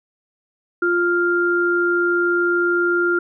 sine tone pair together, 349.2 / 1396.8 Hz, F4 / F6, 0 / 0 cents, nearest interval 2 octaves, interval 2400 cents, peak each -18 dBFS, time 0.82-3.19 s, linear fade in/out 5 ms, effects none

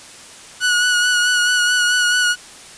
sawtooth tone with vibrato, 1464 Hz, F#6, 19 cents flat, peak -10 dBFS, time 0.6-2.36 s, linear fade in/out 50 ms, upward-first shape sine, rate 4.6 Hz, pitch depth 25 cents each way, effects white hiss -39 dBFS RMS until 2.77 s + resampled to 22050 Hz

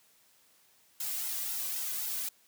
blue noise with flanger, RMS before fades -35 dBFS, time 1-2.29 s, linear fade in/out 5 ms, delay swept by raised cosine 1.7 to 2.29 ms, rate 3.8 Hz, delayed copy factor -0.8, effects white hiss -65 dBFS RMS until 2.47 s + high-pass 80 Hz 12 dB/octave

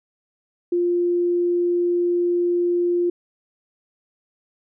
sine tone, 350 Hz, F4, 4 cents sharp, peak -17 dBFS, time 0.72-3.1 s, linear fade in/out 5 ms, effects none

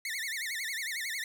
sawtooth tone with vibrato, 1981 Hz, B6, 5 cents sharp, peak -30 dBFS, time 0.05-1.24 s, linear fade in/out 2 ms, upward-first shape sine, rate 11 Hz, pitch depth 210 cents each way, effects none

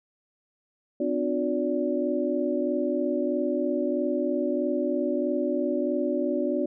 sine tone cluster, 254.9 / 298 / 359.6 / 577 Hz, C4 / D4 / F#4 / D5, -45 / +25 / -49 / -31 cents, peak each -29 dBFS, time 1-6.66 s, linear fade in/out 5 ms, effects none

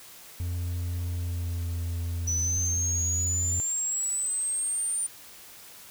triangle tone with pitch glide, 87.31 to 85.17 Hz, F2 to F2, 0 to -43 cents, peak -26 dBFS, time 0.4-3.6 s, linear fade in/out 0 ms, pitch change -43 cents, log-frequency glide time 1.19-1.66 s
sine exponential sweep, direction up, 5920 to 9150 Hz, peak -26 dBFS, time 2.27-5.07 s, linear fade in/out 10 ms
effects white hiss -48 dBFS RMS until 5.9 s

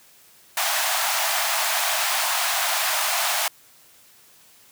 pink high-pass noise, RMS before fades -23 dBFS, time 0.57-3.48 s, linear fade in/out 2 ms, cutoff 630 Hz, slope 96 dB/octave, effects white hiss -53 dBFS RMS until 4.71 s + high-pass 60 Hz 12 dB/octave

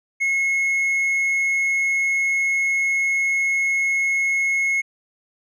triangle tone, 2173 Hz, C#7, 35 cents flat, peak -16 dBFS, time 0.2-4.82 s, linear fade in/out 20 ms, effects resampled to 24000 Hz

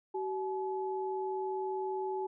sine tone pair together, 380.2 / 855 Hz, F#4 / A5, +47 / -50 cents, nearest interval octave + major second, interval 1403 cents, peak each -34 / -37 dBFS, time 0.14-2.27 s, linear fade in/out 10 ms, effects none

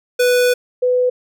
square / sine tone pair in turn, 493.9 / 499.1 Hz, B4 / B4, 0 / +18 cents, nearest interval unison, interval 18 cents, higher second, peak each -12 dBFS, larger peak neither, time 0.19-0.54 / 0.82-1.1 s, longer first, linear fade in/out 10 ms, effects none

